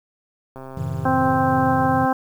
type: click train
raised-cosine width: 1 ms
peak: -23 dBFS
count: 172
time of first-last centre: 0.56-1.855 s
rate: 132 Hz
type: chord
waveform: triangle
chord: F# diminished seventh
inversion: none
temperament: just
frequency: 92.5 / 111 / 133.2 / 159.84 Hz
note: F#2 / A2 / C3 / Eb3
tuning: 0 / +16 / +31 / +47 cents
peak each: -29 / -29 / -27 / -26 dBFS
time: 0.77-2.06 s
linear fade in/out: 5 ms
type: harmonic tone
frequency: 261.6 Hz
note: C4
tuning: in tune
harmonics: 1 / 2 / 3 / 4 / 5 / 6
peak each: -21 / -25 / -20 / -25 / -29 / -29 dBFS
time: 1.05-2.13 s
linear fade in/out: 5 ms
effects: 8-bit